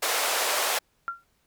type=band-pass noise; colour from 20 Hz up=pink; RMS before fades=-26 dBFS; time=0.02-0.79 s; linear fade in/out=10 ms; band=500 to 15000 Hz; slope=24 dB/octave
type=tone with exponential decay; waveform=sine; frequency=1377 Hz; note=F6; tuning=25 cents flat; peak=-24 dBFS; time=1.08-1.24 s; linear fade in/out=0 ms; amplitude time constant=33 ms
effects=pink hiss -69 dBFS RMS until 1.46 s